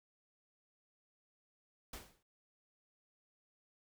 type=noise with exponential decay; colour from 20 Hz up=pink; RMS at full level=-44 dBFS; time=1.93-2.23 s; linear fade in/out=5 ms; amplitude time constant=65 ms; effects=none